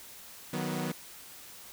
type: chord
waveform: sawtooth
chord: B major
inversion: first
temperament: equal with one note detuned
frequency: 155.56 / 185 / 244.8 Hz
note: D#3 / F#3 / B3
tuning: 0 / 0 / -15 cents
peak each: -32 dBFS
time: 0.53-0.92 s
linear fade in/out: 5 ms
effects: white hiss -49 dBFS RMS until 1.72 s